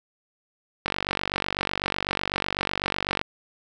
click train, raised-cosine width 0.3 ms, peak -8 dBFS, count 114, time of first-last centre 0.86-3.214 s, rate 48 Hz, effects none

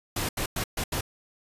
pink noise bursts at uneven times, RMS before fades -29 dBFS, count 5, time 0.16-0.29 / 0.37-0.46 / 0.56-0.64 / 0.77-0.84 / 0.92-1.01 s, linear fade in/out 5 ms, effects resampled to 32000 Hz

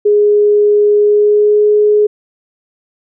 sine tone with pitch glide, 415.3 to 419.6 Hz, G#4 to G#4, 0 to +18 cents, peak -6 dBFS, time 0.05-2.07 s, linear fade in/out 10 ms, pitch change +18 cents, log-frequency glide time 0.99-1.67 s, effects none

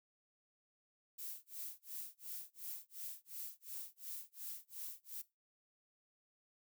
violet noise with tremolo, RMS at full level -45 dBFS, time 1.18-5.22 s, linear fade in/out 10 ms, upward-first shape sine, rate 2.8 Hz, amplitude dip 100%, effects noise-tail reverb RT60 0.2 s tail -17 dB re dry

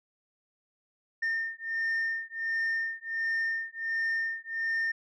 sine beating tone pair, 1814 / 1815.4 Hz, A#6 / A#6, -48 / -46 cents, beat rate 1.4 Hz, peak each -30 dBFS, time 1.22-4.92 s, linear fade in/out 10 ms, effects tanh soft clip ceiling -25 dBFS

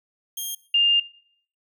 10% pulse / sine tone pair in turn, 3219 / 2808 Hz, G7 / F7, +45 / +9 cents, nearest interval major second, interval 236 cents, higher first, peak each -20 / -15 dBFS, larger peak second, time 0.37-0.55 / 0.74-1 s, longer second, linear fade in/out 5 ms, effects noise-tail reverb RT60 0.6 s tail -21 dB re dry

